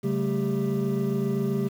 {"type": "tone cluster", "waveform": "triangle", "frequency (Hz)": [138.6, 192.4, 219.9, 395.2], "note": ["C#3", "G3", "A3", "G4"], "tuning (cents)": [0, -32, -1, 14], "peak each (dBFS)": -27, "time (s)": [0.03, 1.69], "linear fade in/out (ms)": 20, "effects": ["8-bit"]}